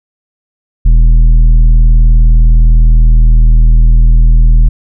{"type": "tone with tanh clipping", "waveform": "sine", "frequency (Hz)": 40.16, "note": "E1", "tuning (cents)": -44, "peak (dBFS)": -3, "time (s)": [0.85, 4.69], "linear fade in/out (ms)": 10, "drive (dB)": 8, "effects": []}